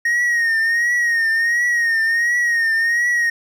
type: tone with vibrato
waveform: triangle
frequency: 1864.7 Hz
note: A#6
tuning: in tune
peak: -13 dBFS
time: 0.05-3.3 s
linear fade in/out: 5 ms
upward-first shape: triangle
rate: 1.4 Hz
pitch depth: 73 cents each way
effects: none